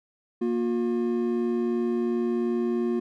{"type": "tone pair together", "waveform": "triangle", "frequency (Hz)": [235.2, 358], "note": ["A#3", "F4"], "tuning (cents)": [16, 43], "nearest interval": "perfect fifth", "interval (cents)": 727, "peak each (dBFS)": -24, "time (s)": [0.41, 3], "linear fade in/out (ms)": 10, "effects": []}